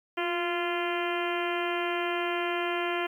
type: harmonic tone with a mistuned harmonic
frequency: 346 Hz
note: F4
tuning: 16 cents flat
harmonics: 1 / 2 / 3 / 4 / 5 / 6 / 7 / 8 / 9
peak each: -31 / -34 / -36 / -37 / -38 / -39 / -39 / -40 / -41 dBFS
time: 0.17-3.07 s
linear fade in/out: 10 ms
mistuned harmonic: 1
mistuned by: +32 cents
effects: 10-bit